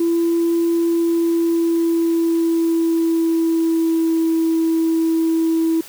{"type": "tone with pitch glide", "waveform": "sine", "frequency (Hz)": [336.8, 326.3], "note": ["E4", "E4"], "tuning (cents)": [37, -18], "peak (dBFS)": -13, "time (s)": [0, 5.81], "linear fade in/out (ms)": 5, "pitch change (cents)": -55, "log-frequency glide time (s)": [0.8, 4.36], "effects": ["tanh soft clip ceiling -11 dBFS", "white hiss -39 dBFS RMS until 5.88 s"]}